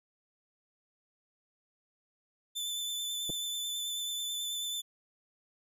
sawtooth tone with vibrato, 3520 Hz, A7, in tune, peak -31 dBFS, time 2.55-4.82 s, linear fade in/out 20 ms, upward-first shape triangle, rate 9.2 Hz, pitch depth 24 cents each way
clicks, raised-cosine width 2 ms, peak -27 dBFS, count 2, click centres 3.295 / 3.301 s
effects none

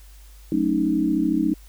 sine chord, D# half-diminished seventh, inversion first, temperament equal, 185 / 220 / 277.2 / 311.1 Hz, F#3 / A3 / C#4 / D#4, 0 / 0 / 0 / 0 cents, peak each -27 / -26 / -24 / -21 dBFS, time 0.52-1.54 s, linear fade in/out 2 ms, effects added 50 Hz sine -43 dBFS peak until 1.68 s + white hiss -54 dBFS RMS until 1.68 s

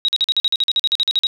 sine tone bursts, 3816 Hz, A#7, 40 cents sharp, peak -13 dBFS, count 16, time 0.05-1.269 s, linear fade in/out 0 ms, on 34 ms, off 45 ms, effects none

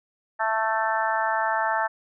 harmonic tone, 221.1 Hz, A3, 9 cents sharp, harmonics 3 / 4 / 5 / 6 / 7 / 8, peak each -29 / -25 / -32 / -30 / -31 / -30 dBFS, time 0.39-1.88 s, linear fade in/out 20 ms, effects none

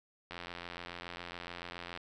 click train, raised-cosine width 0.3 ms, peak -26 dBFS, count 146, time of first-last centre 0.31-1.975 s, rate 87.1 Hz, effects none

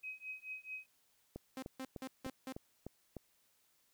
sine tone with tremolo, 2531 Hz, D#7, 29 cents sharp, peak -40 dBFS, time 0.03-0.86 s, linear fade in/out 10 ms, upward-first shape triangle, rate 4.6 Hz, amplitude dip 100%
click train, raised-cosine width 2 ms, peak -31 dBFS, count 7, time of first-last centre 1.36-3.167 s, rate 3.32 Hz
sawtooth tone bursts, 262.3 Hz, C4, 4 cents sharp, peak -38 dBFS, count 5, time 1.57-2.525 s, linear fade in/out 2 ms, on 55 ms, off 170 ms
effects white hiss -74 dBFS RMS until 3.93 s

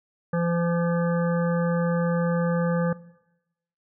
harmonic tone, 170.9 Hz, F3, 37 cents flat, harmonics 1 / 3 / 5 / 7 / 9 / 10, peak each -23 / -27 / -37 / -35 / -38 / -39 dBFS, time 0.33-2.93 s, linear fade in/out 5 ms, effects noise-tail reverb RT60 0.9 s tail -19 dB re dry

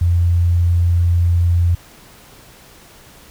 sine tone, 86.5 Hz, F2, 16 cents flat, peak -11 dBFS, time 0.01-1.75 s, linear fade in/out 5 ms, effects pink hiss -44 dBFS RMS until 3.3 s

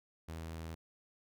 sawtooth tone, 81.3 Hz, E2, 23 cents flat, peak -38 dBFS, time 0.28-0.75 s, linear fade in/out 10 ms, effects none

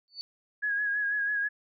sine tone with exponential growth, 4499 Hz, C#8, 25 cents sharp, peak -31 dBFS, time 0.08-0.21 s, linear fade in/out 0 ms, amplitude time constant 27 ms
sine tone with vibrato, 1661.2 Hz, G#6, in tune, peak -26 dBFS, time 0.62-1.49 s, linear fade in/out 20 ms, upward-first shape sine, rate 6.1 Hz, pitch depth 37 cents each way
effects none

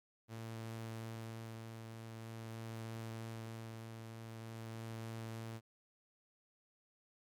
sawtooth tone with tremolo, 112.9 Hz, A2, 45 cents sharp, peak -39 dBFS, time 0.28-5.61 s, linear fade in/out 50 ms, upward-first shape sine, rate 0.46 Hz, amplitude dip 40%, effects MP3 96 kbps

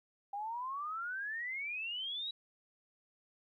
sine exponential sweep, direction up, 791 to 3910 Hz, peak -37 dBFS, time 0.33-2.31 s, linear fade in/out 5 ms, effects 13-bit

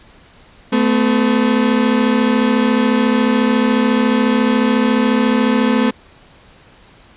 35% pulse tone pair together, 219 / 253.1 Hz, A3 / B3, -8 / +43 cents, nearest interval minor third, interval 251 cents, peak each -13 dBFS, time 0.72-5.91 s, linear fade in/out 10 ms, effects pink hiss -46 dBFS RMS until 7.16 s + resampled to 8000 Hz

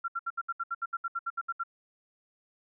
sine tone bursts, 1369 Hz, F6, 35 cents flat, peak -29 dBFS, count 15, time 0.04-1.636 s, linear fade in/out 10 ms, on 42 ms, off 69 ms, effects none

